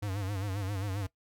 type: tone with vibrato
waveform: square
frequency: 98.6 Hz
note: G2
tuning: 11 cents sharp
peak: -33 dBFS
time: 0.02-1.07 s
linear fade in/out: 10 ms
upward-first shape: sine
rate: 7.5 Hz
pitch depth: 100 cents each way
effects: noise-tail reverb RT60 0.1 s tail -18 dB re dry